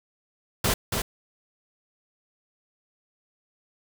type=noise with echo; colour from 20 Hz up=pink; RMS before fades=-23 dBFS; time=0.64-0.74 s; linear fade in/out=5 ms; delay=280 ms; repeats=1; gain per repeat=-4 dB; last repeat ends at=1.02 s; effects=none